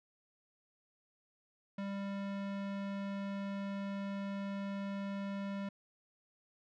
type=tone; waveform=square; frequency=198.1 Hz; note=G3; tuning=18 cents sharp; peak=-38 dBFS; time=1.78-5.69 s; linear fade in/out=5 ms; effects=low-pass 3000 Hz 12 dB/octave